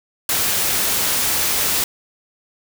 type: noise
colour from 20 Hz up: white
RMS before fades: -19 dBFS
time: 0.29-1.84 s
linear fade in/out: 2 ms
effects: none